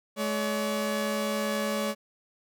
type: tone pair together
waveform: sawtooth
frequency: 213 / 568.6 Hz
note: G#3 / C#5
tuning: +44 / +44 cents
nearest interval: octave + perfect fourth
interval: 1700 cents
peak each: -26 dBFS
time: 0.16-1.95 s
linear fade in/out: 50 ms
effects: none